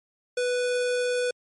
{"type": "tone", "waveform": "square", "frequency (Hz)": 493.9, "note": "B4", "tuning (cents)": 0, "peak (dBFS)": -24, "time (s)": [0.37, 1.31], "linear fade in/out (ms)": 5, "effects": ["MP3 48 kbps"]}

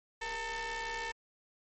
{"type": "ring-modulated tone", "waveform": "sawtooth", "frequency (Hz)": 439, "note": "A4", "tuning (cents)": -4, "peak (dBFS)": -29, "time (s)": [0.21, 1.12], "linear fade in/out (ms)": 10, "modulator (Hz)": 1350, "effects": ["MP3 32 kbps"]}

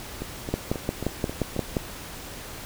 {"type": "two click trains", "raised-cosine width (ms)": 2, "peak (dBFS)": [-17, -10], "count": [6, 8], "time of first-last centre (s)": [[0.22, 1.564], [0.54, 1.768]], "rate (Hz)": [3.72, 5.7], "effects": ["pink hiss -39 dBFS RMS until 2.65 s"]}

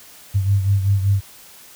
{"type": "beating tone pair", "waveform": "sine", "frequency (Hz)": [98, 103.2], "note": ["G2", "G#2"], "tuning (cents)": [0, -10], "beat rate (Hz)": 5.2, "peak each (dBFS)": [-15, -22], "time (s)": [0.34, 1.21], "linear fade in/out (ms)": 20, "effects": ["white hiss -44 dBFS RMS until 1.75 s"]}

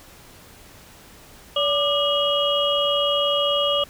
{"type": "tone cluster", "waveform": "sine", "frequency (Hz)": [573, 1194, 2891, 3275], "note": ["D5", "D6", "F#7", "G#7"], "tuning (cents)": [-43, 28, -41, -25], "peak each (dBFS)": [-22, -26, -23, -25], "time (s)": [1.56, 3.84], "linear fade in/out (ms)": 5, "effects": ["pink hiss -47 dBFS RMS until 3.89 s"]}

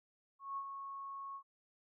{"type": "tone with ADSR envelope", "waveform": "sine", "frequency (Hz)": 1100, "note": "C#6", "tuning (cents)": -14, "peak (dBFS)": -37, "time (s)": [0.39, 1.43], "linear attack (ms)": 180, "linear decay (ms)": 63, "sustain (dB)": -6, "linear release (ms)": 76, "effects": []}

